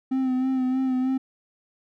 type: tone with vibrato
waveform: triangle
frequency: 259.2 Hz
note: C4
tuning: 16 cents flat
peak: -19 dBFS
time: 0.11-1.18 s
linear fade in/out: 10 ms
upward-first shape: sine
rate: 3.2 Hz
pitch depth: 32 cents each way
effects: none